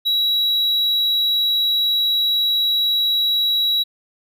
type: tone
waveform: triangle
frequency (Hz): 3886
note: B7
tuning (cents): -29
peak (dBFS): -14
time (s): 0.05-3.84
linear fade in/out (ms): 20
effects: none